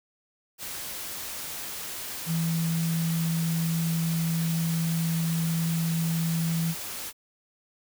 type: tone in noise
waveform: sine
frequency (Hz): 164.81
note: E3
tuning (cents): 0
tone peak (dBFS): -24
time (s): 2.26-6.75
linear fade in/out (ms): 50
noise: white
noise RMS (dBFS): -36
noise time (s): 0.58-7.13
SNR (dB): +9
effects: none